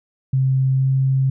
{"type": "tone with pitch glide", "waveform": "sine", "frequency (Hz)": [132.4, 133.48], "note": ["C3", "C3"], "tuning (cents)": [21, 35], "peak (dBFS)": -14, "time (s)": [0.33, 1.3], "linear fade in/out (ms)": 5, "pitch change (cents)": 14, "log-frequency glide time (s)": [0.71, 0.89], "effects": []}